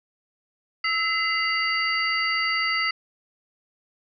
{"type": "tone cluster", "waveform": "sine", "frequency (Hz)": [1311, 2040, 2800, 4628], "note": ["E6", "C7", "F7", "D8"], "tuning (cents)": [-10, -44, 4, -26], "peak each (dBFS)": [-28, -24, -32, -28], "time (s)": [0.84, 2.91], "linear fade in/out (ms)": 5, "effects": []}